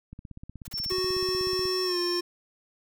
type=click train; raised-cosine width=5 ms; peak=-29 dBFS; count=26; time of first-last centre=0.13-1.654 s; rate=16.4 Hz
type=noise bursts; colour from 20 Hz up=white; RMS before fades=-42 dBFS; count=5; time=0.65-0.918 s; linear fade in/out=5 ms; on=24 ms; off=37 ms
type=tone; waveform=sine; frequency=5420 Hz; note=E8; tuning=47 cents sharp; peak=-29 dBFS; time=0.73-2.21 s; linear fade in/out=20 ms
type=tone with pitch glide; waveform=square; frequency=370 to 352.1 Hz; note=F#4 to F4; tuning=0 to +14 cents; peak=-28 dBFS; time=0.9-2.21 s; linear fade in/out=10 ms; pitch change=-86 cents; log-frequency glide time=1.84-1.98 s
effects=none